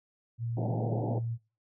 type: tone with pitch glide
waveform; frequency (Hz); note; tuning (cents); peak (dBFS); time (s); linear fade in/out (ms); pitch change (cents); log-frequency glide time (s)
sine; 116.54 to 115.73; A#2 to A#2; 0 to -12; -31; 0.38-1.38; 50; -12; 0.54-0.77
type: band-pass noise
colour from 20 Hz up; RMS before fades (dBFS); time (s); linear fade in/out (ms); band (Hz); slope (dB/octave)
pink; -34; 0.57-1.19; 5; 120 to 840; 96
effects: noise-tail reverb RT60 0.3 s tail -19 dB re dry